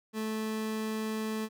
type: tone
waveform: 30% pulse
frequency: 218.3 Hz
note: A3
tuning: 13 cents flat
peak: -29 dBFS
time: 0.13-1.49 s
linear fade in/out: 50 ms
effects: none